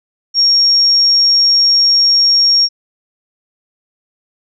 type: tone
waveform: sine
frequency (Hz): 5560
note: F8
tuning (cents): -9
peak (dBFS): -7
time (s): 0.34-2.69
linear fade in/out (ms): 50
effects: none